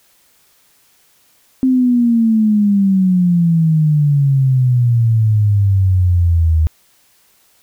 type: exponential sweep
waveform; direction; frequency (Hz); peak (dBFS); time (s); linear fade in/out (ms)
sine; down; 262.6 to 77.78; -9; 1.63-6.67; 0
effects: white hiss -54 dBFS RMS until 7.62 s